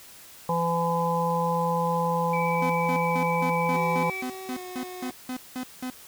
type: harmonic tone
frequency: 168.7 Hz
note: E3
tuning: 40 cents sharp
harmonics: 1 / 3 / 5 / 6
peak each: -28 / -28 / -28 / -28 dBFS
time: 0.49-4.1 s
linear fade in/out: 2 ms
type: tone with vibrato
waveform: sine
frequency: 2305 Hz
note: D7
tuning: 33 cents flat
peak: -31 dBFS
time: 2.33-4.22 s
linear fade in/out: 5 ms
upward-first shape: sine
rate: 16 Hz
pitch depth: 11 cents each way
type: tone bursts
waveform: 45% pulse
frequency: 253.9 Hz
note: B3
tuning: 48 cents sharp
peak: -30 dBFS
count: 13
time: 2.62-5.901 s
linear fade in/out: 2 ms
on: 77 ms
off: 190 ms
type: tone with pitch glide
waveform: 25% pulse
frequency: 378.8 to 364.8 Hz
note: F#4 to F#4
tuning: +41 to -24 cents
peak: -33 dBFS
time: 3.74-5.11 s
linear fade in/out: 2 ms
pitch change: -65 cents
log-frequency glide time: 4.49-4.59 s
effects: white hiss -48 dBFS RMS until 6.07 s